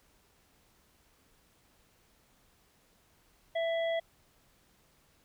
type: harmonic tone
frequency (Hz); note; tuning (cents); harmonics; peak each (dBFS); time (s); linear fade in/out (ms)
663; E5; +10; 1 / 3 / 5; -29 / -39 / -43; 3.55-4; 10
effects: pink hiss -67 dBFS RMS until 5.24 s